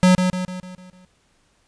square tone with echo, 183.2 Hz, F#3, 17 cents flat, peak -11 dBFS, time 0.03-0.15 s, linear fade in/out 0 ms, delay 150 ms, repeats 6, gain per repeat -6 dB, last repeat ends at 1.05 s, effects pink hiss -62 dBFS RMS until 1.67 s + resampled to 22050 Hz

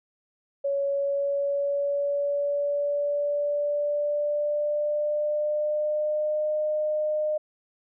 sine tone with pitch glide, 559 to 609.6 Hz, C#5 to D#5, +14 to -36 cents, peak -23 dBFS, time 0.64-7.38 s, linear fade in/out 10 ms, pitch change +150 cents, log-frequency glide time 0.85-6.53 s, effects none

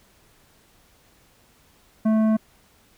sine tone with tanh clipping, 218.7 Hz, A3, 10 cents flat, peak -18 dBFS, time 2.05-2.37 s, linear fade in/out 10 ms, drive 11 dB, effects pink hiss -58 dBFS RMS until 2.97 s

